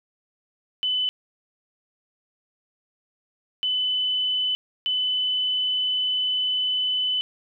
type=tone bursts at uneven times; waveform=sine; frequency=3010 Hz; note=F#7; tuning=29 cents sharp; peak=-21 dBFS; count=3; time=0.83-1.09 / 3.63-4.55 / 4.86-7.21 s; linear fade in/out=0 ms; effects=none